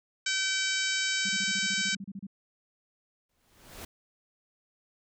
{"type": "harmonic tone", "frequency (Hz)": 768, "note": "G5", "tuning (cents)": -36, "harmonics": [2, 3, 4, 5, 6, 7, 8, 9, 10], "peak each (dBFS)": [-32, -34, -35, -36, -37, -37, -38, -39, -39], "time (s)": [0.26, 1.95], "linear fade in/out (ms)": 5}
{"type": "tone bursts", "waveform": "sine", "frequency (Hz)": 196, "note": "G3", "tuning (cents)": 0, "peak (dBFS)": -36, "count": 14, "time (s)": [1.25, 2.268], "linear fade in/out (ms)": 5, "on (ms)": 43, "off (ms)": 32}
{"type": "noise with exponential growth", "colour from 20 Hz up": "pink", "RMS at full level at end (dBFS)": -40, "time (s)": [3.29, 3.85], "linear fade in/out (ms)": 5, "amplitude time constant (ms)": 120}
{"effects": []}